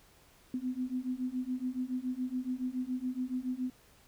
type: beating tone pair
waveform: sine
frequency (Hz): 250 / 257.1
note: B3 / C4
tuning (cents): +21 / -30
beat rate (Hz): 7.1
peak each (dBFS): -36 / -35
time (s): 0.54-3.7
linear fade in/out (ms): 2
effects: pink hiss -62 dBFS RMS until 4.07 s